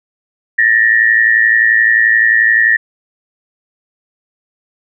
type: tone pair together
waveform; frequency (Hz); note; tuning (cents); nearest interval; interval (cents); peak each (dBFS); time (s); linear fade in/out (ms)
sine; 1774.5 / 1886; A6 / A#6; +14 / +20; minor second; 106; -10; 0.58-2.77; 10
effects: none